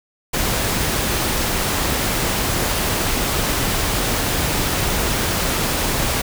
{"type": "noise", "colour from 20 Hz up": "pink", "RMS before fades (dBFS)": -20, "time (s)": [0.33, 6.22], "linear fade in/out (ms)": 10, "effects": []}